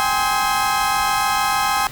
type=chord; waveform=35% pulse; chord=Ab major seventh; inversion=third; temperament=equal with one note detuned; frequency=784 / 830.6 / 1046.5 / 1273.6 Hz; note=G5 / Ab5 / C6 / Eb6; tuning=0 / 0 / 0 / +40 cents; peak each=-21 dBFS; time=0-1.87 s; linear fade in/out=0 ms; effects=pink hiss -36 dBFS RMS until 1.91 s